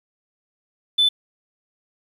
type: tone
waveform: sine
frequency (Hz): 3509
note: A7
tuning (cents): -5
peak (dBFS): -12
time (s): 0.98-1.09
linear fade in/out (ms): 10
effects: tanh soft clip ceiling -11 dBFS + 8-bit